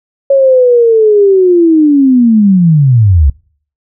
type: linear sweep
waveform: sine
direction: down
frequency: 554.4 to 64.3 Hz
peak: -3 dBFS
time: 0.3-3.3 s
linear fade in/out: 5 ms
effects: noise-tail reverb RT60 0.5 s tail -25 dB re dry